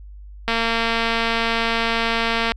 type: click train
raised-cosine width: 0.3 ms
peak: -5 dBFS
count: 468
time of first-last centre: 0.48-2.519 s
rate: 229 Hz
effects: added 50 Hz sine -36 dBFS peak until 2.56 s